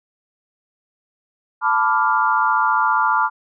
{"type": "chord", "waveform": "sine", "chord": "B half-diminished seventh", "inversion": "third", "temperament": "equal with one note detuned", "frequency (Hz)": [880, 994.6, 1174.7, 1396.9], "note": ["A5", "B5", "D6", "F6"], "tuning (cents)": [0, 12, 0, 0], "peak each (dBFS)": -20, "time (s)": [1.61, 3.3], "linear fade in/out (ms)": 50, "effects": []}